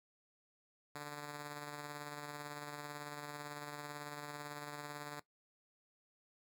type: tone with tremolo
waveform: 5% pulse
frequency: 146.83 Hz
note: D3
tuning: in tune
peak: -32 dBFS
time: 0.95-5.2 s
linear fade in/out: 5 ms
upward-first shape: sine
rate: 18 Hz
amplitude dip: 35%
effects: noise-tail reverb RT60 0.1 s tail -17 dB re dry